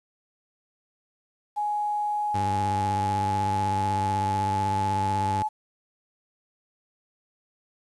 sine tone with pitch glide, 835 to 856.5 Hz, G#5 to A5, +9 to -47 cents, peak -24 dBFS, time 1.56-5.49 s, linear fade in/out 20 ms, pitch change +44 cents, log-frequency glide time 2.07-4.7 s
sawtooth tone with vibrato, 99.2 Hz, G2, 21 cents sharp, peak -24 dBFS, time 2.34-5.43 s, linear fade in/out 10 ms, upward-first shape square, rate 16 Hz, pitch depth 33 cents each way
effects resampled to 24000 Hz + 9-bit

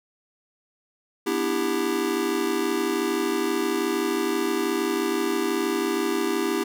square chord, E minor seventh, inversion second, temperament just, 247.2 / 296.7 / 329.6 / 395.6 Hz, B3 / D4 / E4 / G4, +2 / +18 / 0 / +16 cents, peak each -32 / -31 / -28 / -27 dBFS, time 1.26-6.64 s, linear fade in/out 10 ms, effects none

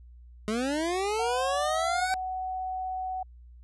25% pulse linear sweep, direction up, 207.7 to 765 Hz, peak -23 dBFS, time 0.48-2.14 s, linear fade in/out 0 ms
sine tone with pitch glide, 740 to 747.3 Hz, F#5 to F#5, 0 to +17 cents, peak -30 dBFS, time 1.19-3.23 s, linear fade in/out 5 ms, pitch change +17 cents, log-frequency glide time 1.3-2.43 s
effects added 60 Hz sine -47 dBFS peak until 3.63 s + resampled to 24000 Hz

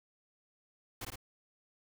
pink noise with echo, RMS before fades -41 dBFS, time 1.01-1.05 s, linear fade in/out 5 ms, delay 54 ms, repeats 2, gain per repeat -2 dB, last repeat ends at 1.158 s, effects none

